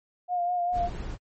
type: tone with vibrato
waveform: sine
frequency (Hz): 708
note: F5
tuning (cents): +23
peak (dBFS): -24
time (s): 0.28-0.9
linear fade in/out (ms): 50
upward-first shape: sine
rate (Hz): 5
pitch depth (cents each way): 29
type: noise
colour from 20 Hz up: brown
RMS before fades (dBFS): -34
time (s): 0.72-1.18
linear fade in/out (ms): 50
effects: MP3 32 kbps